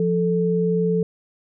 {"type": "tone pair together", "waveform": "sine", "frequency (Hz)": [174.61, 438.9], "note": ["F3", "A4"], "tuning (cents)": [0, -4], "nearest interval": "octave + major third", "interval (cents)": 1596, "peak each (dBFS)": -20, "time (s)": [0, 1.03], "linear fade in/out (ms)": 2, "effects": []}